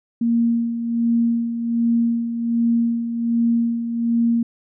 sine tone with tremolo, 233.1 Hz, A#3, in tune, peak -14 dBFS, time 0.21-4.43 s, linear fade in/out 5 ms, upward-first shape sine, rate 1.3 Hz, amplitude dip 60%, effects none

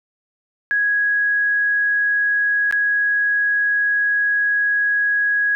sine tone with dropouts, 1661.2 Hz, G#6, in tune, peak -15 dBFS, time 0.71-5.55 s, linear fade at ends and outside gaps 0 ms, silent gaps 2.711-2.725 s, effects none

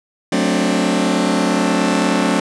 sawtooth chord, D dominant seventh, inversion first, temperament just, 183.54 / 220.2 / 264.3 / 293.7 Hz, F#3 / A3 / C4 / D4, -14 / +2 / +18 / 0 cents, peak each -16 dBFS, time 0.32-2.4 s, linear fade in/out 5 ms, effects resampled to 22050 Hz + 8-bit

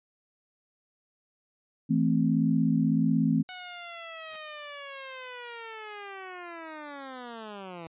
sine chord, A minor, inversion second, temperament equal with one note detuned, 163.68 / 220 / 261.6 Hz, E3 / A3 / C4, -12 / 0 / 0 cents, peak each -26 dBFS, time 1.89-3.43 s, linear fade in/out 20 ms
10% pulse linear sweep, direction down, 740 to 161.3 Hz, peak -31 dBFS, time 3.49-7.87 s, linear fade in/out 0 ms
white noise with exponential growth, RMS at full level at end -44 dBFS, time 4.2-4.36 s, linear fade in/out 1 ms, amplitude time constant 34 ms
effects resampled to 8000 Hz

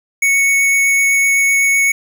square tone with vibrato, 2217 Hz, C#7, in tune, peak -11 dBFS, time 0.22-1.92 s, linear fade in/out 5 ms, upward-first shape triangle, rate 7.9 Hz, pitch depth 8 cents each way, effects 7-bit

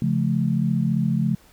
sine chord, Db augmented, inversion none, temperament just, 138.59 / 173.24 / 216.5 Hz, Db3 / F3 / A3, 0 / -14 / -28 cents, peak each -23 dBFS, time 0.02-1.35 s, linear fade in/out 2 ms, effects pink hiss -54 dBFS RMS until 1.52 s

